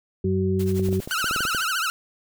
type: harmonic tone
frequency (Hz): 94.5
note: F#2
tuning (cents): +37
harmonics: 1 / 2 / 4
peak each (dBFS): -24 / -24 / -24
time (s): 0.24-1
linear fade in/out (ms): 5
type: noise with tremolo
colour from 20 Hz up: white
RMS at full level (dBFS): -38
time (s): 0.59-1.64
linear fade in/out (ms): 5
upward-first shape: triangle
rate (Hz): 12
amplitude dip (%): 90
type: clicks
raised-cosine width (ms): 2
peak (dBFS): -19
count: 11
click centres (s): 0.796 / 0.888 / 0.928 / 1.002 / 1.075 / 1.243 / 1.311 / 1.362 / 1.406 / 1.452 / 1.548
type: tone with vibrato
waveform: sawtooth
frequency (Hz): 1406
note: F6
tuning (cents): +11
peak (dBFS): -19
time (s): 1.11-1.9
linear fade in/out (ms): 0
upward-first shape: triangle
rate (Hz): 14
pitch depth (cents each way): 200
effects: none